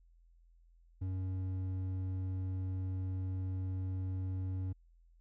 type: tone with hard clipping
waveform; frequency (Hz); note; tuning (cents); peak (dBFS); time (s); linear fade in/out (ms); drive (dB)
sine; 93.5; F#2; +19; -36; 1.01-4.73; 10; 6
effects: added 42 Hz sine -61 dBFS peak until 5.2 s